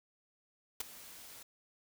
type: noise with ADSR envelope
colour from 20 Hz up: white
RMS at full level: -34 dBFS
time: 0.8-1.43 s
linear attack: 5 ms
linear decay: 15 ms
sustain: -18 dB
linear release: 6 ms
effects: none